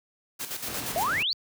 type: noise with tremolo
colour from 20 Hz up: white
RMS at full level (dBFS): -33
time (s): 0.39-1.08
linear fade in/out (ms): 20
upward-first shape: square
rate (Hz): 8.5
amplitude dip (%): 60
type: noise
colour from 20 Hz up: pink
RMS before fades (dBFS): -36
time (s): 0.67-1.23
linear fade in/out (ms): 5
type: exponential sweep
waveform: sine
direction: up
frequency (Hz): 629 to 4699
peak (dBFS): -24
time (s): 0.96-1.33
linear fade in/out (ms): 0
effects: high-pass 80 Hz 12 dB/octave